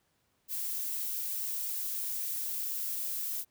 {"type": "noise", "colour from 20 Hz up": "violet", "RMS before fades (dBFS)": -35, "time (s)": [0.48, 3.45], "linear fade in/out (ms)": 50, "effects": ["pink hiss -74 dBFS RMS until 3.5 s", "high-pass 60 Hz 12 dB/octave"]}